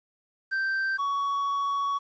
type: tone pair in turn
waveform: triangle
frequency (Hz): 1564 / 1121.5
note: G6 / C#6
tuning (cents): -4 / +20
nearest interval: tritone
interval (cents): 576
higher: first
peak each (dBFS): -23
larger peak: neither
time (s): 0.51-0.98 / 0.98-1.99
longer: second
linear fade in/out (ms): 20
effects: resampled to 16000 Hz + 10-bit